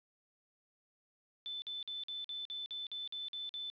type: tone bursts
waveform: sine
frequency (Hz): 3520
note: A7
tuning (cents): 0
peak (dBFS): -39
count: 11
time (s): 1.46-3.7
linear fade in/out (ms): 0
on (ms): 160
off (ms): 48
effects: resampled to 11025 Hz + 11-bit